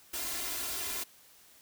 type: noise with comb filter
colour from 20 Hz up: white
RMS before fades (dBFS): -36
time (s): 0.13-1.04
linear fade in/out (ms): 10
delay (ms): 2.9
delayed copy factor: +0.75
effects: white hiss -59 dBFS RMS until 1.61 s